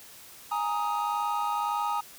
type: chord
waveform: triangle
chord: Ab suspended second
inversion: none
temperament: equal with one note detuned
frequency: 830.6 / 932.3 / 1251 Hz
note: Ab5 / Bb5 / Eb6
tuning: 0 / 0 / +9 cents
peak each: -29 dBFS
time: 0.51-2.01 s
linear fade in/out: 10 ms
effects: white hiss -49 dBFS RMS until 2.18 s